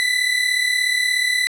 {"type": "tone pair together", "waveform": "30% pulse", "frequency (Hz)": [1974.2, 2011], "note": ["B6", "B6"], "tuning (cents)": [-1, 31], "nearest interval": "unison", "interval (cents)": 32, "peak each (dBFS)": -17, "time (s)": [0, 1.47], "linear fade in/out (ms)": 0, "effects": ["low-pass 11000 Hz 12 dB/octave"]}